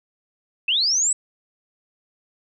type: linear sweep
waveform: sine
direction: up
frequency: 2551 to 8050 Hz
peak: -17 dBFS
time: 0.68-1.13 s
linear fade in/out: 5 ms
effects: none